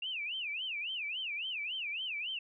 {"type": "tone with vibrato", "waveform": "sine", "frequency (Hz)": 2682, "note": "E7", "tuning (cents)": 29, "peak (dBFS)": -35, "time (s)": [0.02, 2.39], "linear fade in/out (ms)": 5, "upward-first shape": "sine", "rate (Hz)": 3.6, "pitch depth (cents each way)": 270, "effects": []}